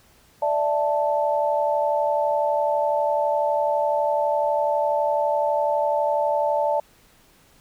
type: chord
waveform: sine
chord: D suspended second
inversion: none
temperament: equal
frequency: 587.3 / 659.3 / 880 Hz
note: D5 / E5 / A5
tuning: 0 / 0 / 0 cents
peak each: -22 / -26 / -23 dBFS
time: 0.42-6.8 s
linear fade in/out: 5 ms
effects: pink hiss -56 dBFS RMS until 7.6 s